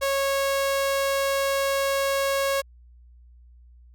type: tone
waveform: sawtooth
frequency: 550 Hz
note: C#5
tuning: 14 cents flat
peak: -18 dBFS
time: 0.01-2.62 s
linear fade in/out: 20 ms
effects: added 60 Hz sine -48 dBFS peak until 3.94 s